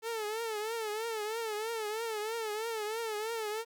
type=tone with vibrato; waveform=sawtooth; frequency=440 Hz; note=A4; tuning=in tune; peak=-30 dBFS; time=0.02-3.65 s; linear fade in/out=50 ms; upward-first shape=triangle; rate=3.1 Hz; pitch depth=110 cents each way; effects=11-bit